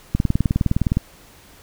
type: click train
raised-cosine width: 5 ms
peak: -5 dBFS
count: 17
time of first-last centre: 0.15-0.971 s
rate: 19.5 Hz
effects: pink hiss -48 dBFS RMS until 1.62 s